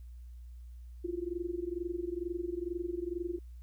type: tone with amplitude modulation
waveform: sine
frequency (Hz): 347.8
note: F4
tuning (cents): -7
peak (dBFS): -30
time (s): 1.04-3.39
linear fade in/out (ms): 10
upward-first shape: sine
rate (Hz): 22.2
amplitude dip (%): 90
effects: added 60 Hz sine -45 dBFS peak until 3.62 s + white hiss -75 dBFS RMS until 3.62 s